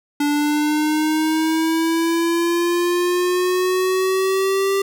square linear sweep, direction up, 290 to 393.8 Hz, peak -17 dBFS, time 0.2-4.82 s, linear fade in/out 5 ms, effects none

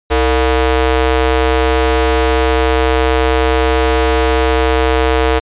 sawtooth ring-modulated tone, 258.5 Hz, C4, 21 cents flat, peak -3 dBFS, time 0.1-5.4 s, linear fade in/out 20 ms, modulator 194 Hz, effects resampled to 8000 Hz

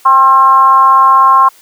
sine tone with frequency modulation, 1066 Hz, C6, 32 cents sharp, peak -3 dBFS, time 0.05-1.49 s, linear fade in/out 10 ms, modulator 276 Hz, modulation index 0.55, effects white hiss -43 dBFS RMS until 1.61 s + high-pass 300 Hz 12 dB/octave

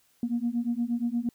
sine beating tone pair, 233.1 / 241.6 Hz, A#3 / B3, 0 / -38 cents, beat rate 8.5 Hz, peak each -28 dBFS, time 0.23-1.29 s, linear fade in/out 2 ms, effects tanh soft clip ceiling -19 dBFS + white hiss -66 dBFS RMS until 1.34 s

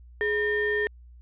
triangle ring-modulated tone, 701 Hz, F5, 6 cents sharp, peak -18 dBFS, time 0.21-0.87 s, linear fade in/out 0 ms, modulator 1120 Hz, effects added 60 Hz sine -46 dBFS peak until 1.21 s + resampled to 8000 Hz

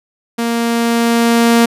sawtooth tone with level ramp, 233.1 Hz, A#3, in tune, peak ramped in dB -11 to -3 dBFS, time 0.38-1.66 s, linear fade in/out 10 ms, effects resampled to 32000 Hz

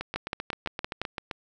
two click trains, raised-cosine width 0.3 ms, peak -13 / -16 dBFS, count 6 / 11, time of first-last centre 0.16-1.016 / 0.01-1.312 s, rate 5.84 / 7.68 Hz, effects none

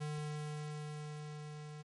square tone with level ramp, 150.3 Hz, D3, 40 cents sharp, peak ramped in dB -38 to -47 dBFS, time 0-1.83 s, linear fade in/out 20 ms, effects MP3 48 kbps

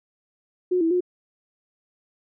sine tone with pitch steps, 362.6 / 328 / 359.4 Hz, F#4 / E4 / F4, -35 / -9 / +50 cents, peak -18 dBFS, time 0.71-1.007 s, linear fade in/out 10 ms, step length 99 ms, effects none

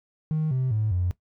triangle tone with pitch steps, 156 / 129.67 / 107.79 / 89.6 Hz, D#3 / C3 / A2 / F2, +5 / -15 / -35 / +45 cents, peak -19 dBFS, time 0.31-1.11 s, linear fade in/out 0 ms, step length 200 ms, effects noise-tail reverb RT60 0.1 s tail -17 dB re dry + tanh soft clip ceiling -18 dBFS

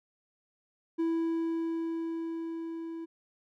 triangle tone with level ramp, 329.6 Hz, E4, in tune, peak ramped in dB -24 to -35 dBFS, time 0.98-3.06 s, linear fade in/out 20 ms, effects none

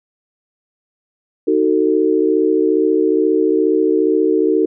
sine chord, D# diminished, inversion none, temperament just, 311.1 / 373.4 / 448 Hz, D#4 / F#4 / A4, 0 / +16 / +31 cents, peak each -16 dBFS, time 1.47-4.66 s, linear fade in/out 10 ms, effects none

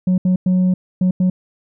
sine tone bursts at uneven times, 183.6 Hz, F#3, 13 cents flat, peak -9 dBFS, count 5, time 0.07-0.18 / 0.25-0.36 / 0.46-0.74 / 1.01-1.11 / 1.2-1.3 s, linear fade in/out 5 ms, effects tanh soft clip ceiling -11 dBFS

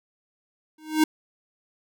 square tone with exponential growth, 311.1 Hz, D#4, in tune, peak -14 dBFS, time 0.78-1.04 s, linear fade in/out 5 ms, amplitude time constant 55 ms, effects none

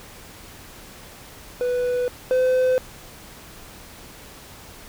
triangle tone pair in turn, 493.9 / 511 Hz, B4 / C5, 0 / -41 cents, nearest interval minor second, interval 59 cents, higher second, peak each -18 / -14 dBFS, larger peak second, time 1.61-2.08 / 2.31-2.78 s, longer neither, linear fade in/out 0 ms, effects pink hiss -43 dBFS RMS until 4.88 s

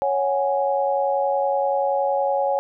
sine chord, C# suspended fourth, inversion none, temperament equal, 554.4 / 740 / 830.6 Hz, C#5 / F#5 / G#5, 0 / 0 / 0 cents, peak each -21 / -26 / -23 dBFS, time 0.02-2.59 s, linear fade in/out 0 ms, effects none

